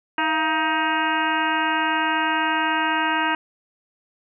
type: harmonic tone with a mistuned harmonic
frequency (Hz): 314.6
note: D#4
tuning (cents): +19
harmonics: 1 / 2 / 3 / 4 / 5 / 6 / 7 / 8 / 9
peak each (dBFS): -28 / -32 / -23 / -29 / -25 / -30 / -36 / -32 / -31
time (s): 0.18-3.35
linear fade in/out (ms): 2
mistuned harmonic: 2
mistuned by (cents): +140
effects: none